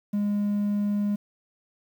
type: tone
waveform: triangle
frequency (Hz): 205.4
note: G#3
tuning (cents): -19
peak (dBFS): -20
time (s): 0.13-1.16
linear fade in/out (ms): 10
effects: tanh soft clip ceiling -16 dBFS + 9-bit